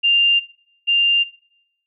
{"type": "tone pair in turn", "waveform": "sine", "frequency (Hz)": [2794, 2794], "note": ["F7", "F7"], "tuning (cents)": [0, 0], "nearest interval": "unison", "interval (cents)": 0, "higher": "neither", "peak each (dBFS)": [-12, -13], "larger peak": "first", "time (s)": [[0.03, 0.4], [0.87, 1.24]], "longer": "neither", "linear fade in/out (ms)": 20, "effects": ["noise-tail reverb RT60 0.8 s tail -20 dB re dry"]}